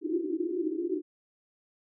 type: band-pass noise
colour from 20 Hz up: white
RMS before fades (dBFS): -31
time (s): 0.01-1.02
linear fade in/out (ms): 50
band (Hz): 310 to 370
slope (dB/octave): 96
effects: none